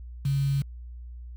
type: tone with quantisation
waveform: sine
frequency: 138.59 Hz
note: C#3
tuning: in tune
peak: -22 dBFS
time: 0.25-0.62 s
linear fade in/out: 5 ms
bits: 7
effects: added 60 Hz sine -38 dBFS peak until 1.36 s